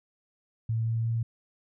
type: tone with pitch steps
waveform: sine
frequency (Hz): 113 / 113.92 / 114.84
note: A2 / A#2 / A#2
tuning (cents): +47 / -39 / -25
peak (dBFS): -25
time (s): 0.69-1.23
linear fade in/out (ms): 5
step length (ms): 180
effects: none